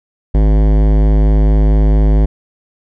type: tone with hard clipping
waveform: sine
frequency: 52.2 Hz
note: G#1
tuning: 10 cents sharp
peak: -9 dBFS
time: 0.34-2.26 s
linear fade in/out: 10 ms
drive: 18 dB
effects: none